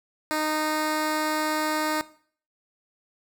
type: tone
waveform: 10% pulse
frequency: 308.3 Hz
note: D#4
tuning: 16 cents flat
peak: -16 dBFS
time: 0.31-2.01 s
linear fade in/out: 0 ms
effects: noise-tail reverb RT60 0.5 s tail -18 dB re dry